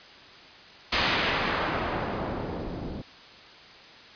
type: noise with low-pass filter sweep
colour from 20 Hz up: white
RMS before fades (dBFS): -29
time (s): 0.92-3.02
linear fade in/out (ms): 10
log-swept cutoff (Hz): 3900 to 280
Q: 0.75
effects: white hiss -48 dBFS RMS until 4.15 s + resampled to 11025 Hz